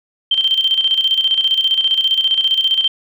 sine tone with tremolo, 3136 Hz, G7, in tune, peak -10 dBFS, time 0.31-2.88 s, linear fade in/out 5 ms, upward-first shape square, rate 15 Hz, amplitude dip 60%, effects none

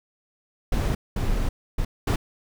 brown noise bursts at uneven times, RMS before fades -23 dBFS, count 4, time 0.72-0.95 / 1.16-1.49 / 1.78-1.85 / 2.07-2.16 s, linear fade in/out 5 ms, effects none

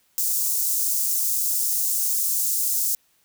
white high-pass noise, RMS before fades -23 dBFS, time 0.18-2.95 s, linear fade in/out 0 ms, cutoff 6100 Hz, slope 24 dB/octave, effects white hiss -64 dBFS RMS until 3.24 s

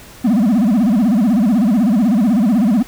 triangle tone with vibrato, 222.6 Hz, A3, 20 cents sharp, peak -8 dBFS, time 0.24-2.83 s, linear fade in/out 10 ms, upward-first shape sine, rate 16 Hz, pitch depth 250 cents each way, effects pink hiss -39 dBFS RMS until 2.87 s

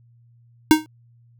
square tone with exponential decay, 311.1 Hz, D#4, in tune, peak -6 dBFS, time 0.71-0.86 s, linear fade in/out 0 ms, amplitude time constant 32 ms, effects added 118 Hz sine -51 dBFS peak until 1.39 s

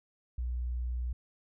sine tone, 61 Hz, B1, 21 cents flat, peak -31 dBFS, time 0.38-1.13 s, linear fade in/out 5 ms, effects none

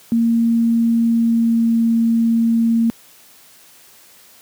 sine tone with pitch glide, 230.9 to 229.4 Hz, A#3 to A#3, -16 to -28 cents, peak -12 dBFS, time 0.12-2.9 s, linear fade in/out 0 ms, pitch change -12 cents, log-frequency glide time 1.02-1.77 s, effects white hiss -47 dBFS RMS until 4.41 s + high-pass 100 Hz 12 dB/octave

